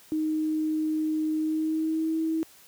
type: tone with pitch glide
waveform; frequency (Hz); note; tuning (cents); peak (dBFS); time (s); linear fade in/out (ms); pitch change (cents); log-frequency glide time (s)
sine; 311.4 to 321.1; D#4 to E4; +2 to -45; -24; 0.12-2.43; 0; +53; 1.37-2.15
effects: white hiss -54 dBFS RMS until 2.67 s + high-pass 60 Hz 12 dB/octave